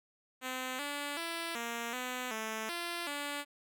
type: tone with pitch steps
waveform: 5% pulse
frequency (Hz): 256.8 / 288.2 / 334.4 / 233.9 / 251.7 / 219.8 / 343.9 / 288.3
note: C4 / D4 / E4 / A#3 / B3 / A3 / F4 / D4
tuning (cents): -32 / -33 / +25 / +6 / +33 / -2 / -27 / -32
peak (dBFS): -25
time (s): 0.41-3.45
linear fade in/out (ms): 50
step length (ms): 380
effects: none